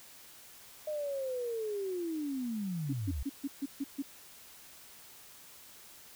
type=linear sweep; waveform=sine; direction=down; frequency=617 to 59.8 Hz; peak=-33 dBFS; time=0.87-3.23 s; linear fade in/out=5 ms
type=tone bursts; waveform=sine; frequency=277.2 Hz; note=C#4; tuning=in tune; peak=-31 dBFS; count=7; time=2.89-4.024 s; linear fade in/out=10 ms; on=42 ms; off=140 ms
effects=white hiss -54 dBFS RMS until 6.15 s